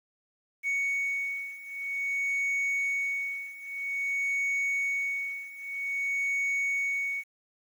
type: beating tone pair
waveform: sine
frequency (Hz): 2227 / 2227.51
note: C#7 / C#7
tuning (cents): +7 / +8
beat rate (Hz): 0.51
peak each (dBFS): -30 / -28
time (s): 0.63-7.24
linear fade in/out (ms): 50
effects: tanh soft clip ceiling -25 dBFS + 9-bit